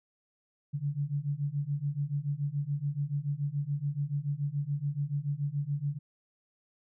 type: beating tone pair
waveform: sine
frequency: 140 / 147 Hz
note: C#3 / D3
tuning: +18 / +2 cents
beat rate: 7 Hz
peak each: -33 / -32 dBFS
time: 0.73-5.99 s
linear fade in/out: 20 ms
effects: none